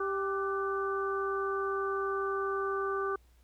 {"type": "harmonic tone with a mistuned harmonic", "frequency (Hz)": 392, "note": "G4", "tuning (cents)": 0, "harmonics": [1, 2, 3, 4], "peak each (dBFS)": [-32, -44, -34, -40], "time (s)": [0, 3.16], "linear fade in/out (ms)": 5, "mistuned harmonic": 4, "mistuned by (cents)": -72, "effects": ["added 60 Hz sine -59 dBFS peak until 3.43 s", "pink hiss -70 dBFS RMS until 3.43 s"]}